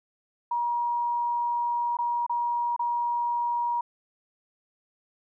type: tone with dropouts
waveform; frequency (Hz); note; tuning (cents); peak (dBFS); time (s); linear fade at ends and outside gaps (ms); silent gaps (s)
sine; 953; A#5; +38; -24; 0.51-3.81; 5; 1.97-1.987 / 2.265-2.295 / 2.764-2.793
effects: none